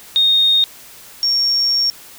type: tone pair in turn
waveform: sine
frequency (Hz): 3700 / 5526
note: A#7 / F8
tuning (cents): -14 / -19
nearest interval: perfect fifth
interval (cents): 695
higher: second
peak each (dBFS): -10 / -13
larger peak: first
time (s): 0.16-0.64 / 1.23-1.9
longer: second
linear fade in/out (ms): 0
effects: white hiss -40 dBFS RMS until 2.18 s